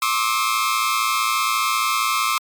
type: tone cluster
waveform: sawtooth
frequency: 1069 / 1180 / 1295 Hz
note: C6 / D6 / E6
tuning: +37 / +8 / -31 cents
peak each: -19 dBFS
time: 0.02-2.38 s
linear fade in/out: 2 ms
effects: MP3 96 kbps